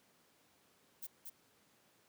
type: noise with echo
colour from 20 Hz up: violet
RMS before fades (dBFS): -45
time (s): 1.02-1.07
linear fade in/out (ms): 10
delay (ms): 230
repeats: 1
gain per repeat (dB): -3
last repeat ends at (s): 1.3
effects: pink hiss -70 dBFS RMS until 2.08 s + high-pass 150 Hz 12 dB/octave